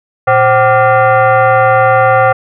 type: tone with frequency modulation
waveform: sine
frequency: 116.54 Hz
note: A#2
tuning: in tune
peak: -5 dBFS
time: 0.27-2.33 s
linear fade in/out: 10 ms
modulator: 645 Hz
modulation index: 2
effects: none